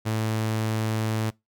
sawtooth tone, 110 Hz, A2, in tune, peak -20 dBFS, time 0.05-1.31 s, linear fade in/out 20 ms, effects noise-tail reverb RT60 0.2 s tail -24 dB re dry

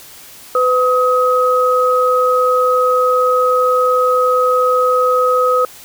sine tone pair together, 503.3 / 1266 Hz, B4 / D#6, +33 / +30 cents, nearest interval octave + major third, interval 1597 cents, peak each -13 dBFS, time 0.55-5.65 s, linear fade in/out 2 ms, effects white hiss -38 dBFS RMS until 5.84 s

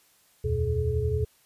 sine tone cluster, 76.6 / 87.9 / 122 / 426.7 Hz, D#2 / F2 / B2 / G#4, -27 / +12 / -21 / +47 cents, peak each -29 dBFS, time 0.44-1.25 s, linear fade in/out 10 ms, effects white hiss -62 dBFS RMS until 1.45 s + resampled to 32000 Hz

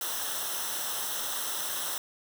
white noise with comb filter, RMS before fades -33 dBFS, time 0.01-1.98 s, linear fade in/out 2 ms, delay 0.43 ms, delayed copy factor -0.75, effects none

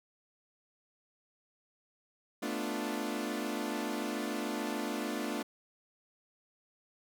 sawtooth chord, B half-diminished seventh, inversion third, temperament equal, 220 / 246.9 / 293.7 / 349.2 Hz, A3 / B3 / D4 / F4, 0 / 0 / 0 / 0 cents, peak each -35 / -36 / -34 / -37 dBFS, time 2.42-5.43 s, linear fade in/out 10 ms, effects none

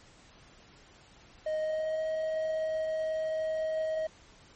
triangle tone with pitch glide, 622.3 to 632.4 Hz, D#5 to D#5, 0 to +28 cents, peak -27 dBFS, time 1.46-4.07 s, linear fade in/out 5 ms, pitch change +28 cents, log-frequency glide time 1.59-2.02 s, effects pink hiss -57 dBFS RMS until 4.55 s + MP3 32 kbps

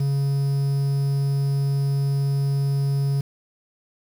triangle tone with quantisation, 138.9 Hz, C#3, 4 cents sharp, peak -17 dBFS, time 0-3.21 s, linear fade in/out 5 ms, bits 7, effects none

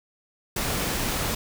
pink noise, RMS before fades -27 dBFS, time 0.56-1.35 s, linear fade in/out 5 ms, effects none

